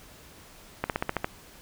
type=slowing click train; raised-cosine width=0.5 ms; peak=-11 dBFS; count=7; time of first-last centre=0.84-1.245 s; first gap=58 ms; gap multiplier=1.06; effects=pink hiss -51 dBFS RMS until 1.61 s